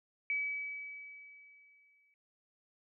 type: tone with exponential decay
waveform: sine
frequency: 2286 Hz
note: D7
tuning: 47 cents flat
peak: -30 dBFS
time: 0.3-2.14 s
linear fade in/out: 1 ms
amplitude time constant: 400 ms
effects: none